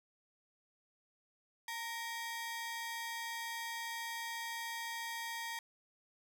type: ring-modulated tone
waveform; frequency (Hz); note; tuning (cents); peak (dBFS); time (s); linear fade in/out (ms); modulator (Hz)
sawtooth; 1396.9; F6; 0; -33; 1.68-5.59; 2; 477
effects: none